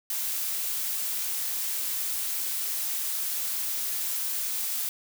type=noise; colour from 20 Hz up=blue; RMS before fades=-30 dBFS; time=0.1-4.89 s; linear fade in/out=2 ms; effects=none